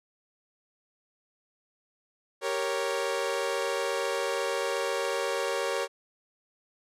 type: chord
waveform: sawtooth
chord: G diminished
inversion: none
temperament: equal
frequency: 392 / 466.2 / 554.4 Hz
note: G4 / Bb4 / Db5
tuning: 0 / 0 / 0 cents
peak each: -30 / -28 / -27 dBFS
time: 2.41-5.88 s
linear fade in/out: 50 ms
effects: low-pass 10000 Hz 12 dB/octave